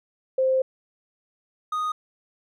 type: tone pair in turn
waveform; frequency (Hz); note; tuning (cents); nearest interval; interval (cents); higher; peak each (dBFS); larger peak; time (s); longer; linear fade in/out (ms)
sine / triangle; 523.3 / 1241; C5 / D#6; 0 / -5; octave + minor third; 1495; second; -18 / -22; first; 0.38-0.62 / 1.72-1.92; first; 5
effects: none